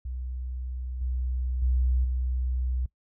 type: tone with level steps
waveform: sine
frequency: 62.9 Hz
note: B1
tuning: 32 cents sharp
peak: -31 / -26 / -21 / -25 dBFS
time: 0.05-2.86 s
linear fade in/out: 5 ms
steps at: 1.01 / 1.62 / 2.04 s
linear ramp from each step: 5 ms
effects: noise-tail reverb RT60 0.1 s tail -20 dB re dry